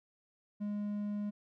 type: tone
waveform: triangle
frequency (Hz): 206.7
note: G#3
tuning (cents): -8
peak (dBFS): -32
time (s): 0.6-1.31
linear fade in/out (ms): 20
effects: none